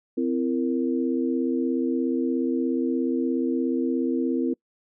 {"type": "tone cluster", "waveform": "sine", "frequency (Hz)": [258.4, 335.3, 462.1], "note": ["C4", "E4", "A#4"], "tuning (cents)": [-21, 30, -15], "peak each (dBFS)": [-24, -26, -30], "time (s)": [0.17, 4.54], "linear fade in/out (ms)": 10, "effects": ["noise-tail reverb RT60 0.1 s tail -26 dB re dry"]}